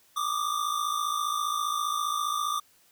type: tone pair together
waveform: square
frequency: 1166 / 1221 Hz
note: D6 / D#6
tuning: -13 / -33 cents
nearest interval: minor second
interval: 80 cents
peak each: -30 / -31 dBFS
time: 0.16-2.6 s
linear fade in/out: 10 ms
effects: white hiss -62 dBFS RMS until 2.91 s